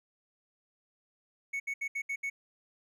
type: tone bursts at uneven times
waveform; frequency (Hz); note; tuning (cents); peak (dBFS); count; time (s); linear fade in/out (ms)
triangle; 2217; C#7; 0; -30; 6; 1.53-1.6 / 1.67-1.74 / 1.81-1.88 / 1.95-2.02 / 2.09-2.16 / 2.23-2.3; 10
effects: none